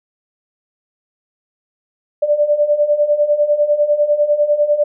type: beating tone pair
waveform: sine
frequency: 584 / 594 Hz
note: D5 / D5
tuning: -10 / +20 cents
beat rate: 10 Hz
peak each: -17 / -13 dBFS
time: 2.22-4.84 s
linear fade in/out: 10 ms
effects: none